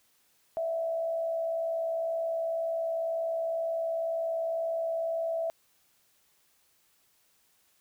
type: tone with frequency modulation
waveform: sine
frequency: 659.3 Hz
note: E5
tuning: in tune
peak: -28 dBFS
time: 0.57-5.5 s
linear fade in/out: 0 ms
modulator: 62 Hz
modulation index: 0.35
effects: white hiss -68 dBFS RMS until 7.8 s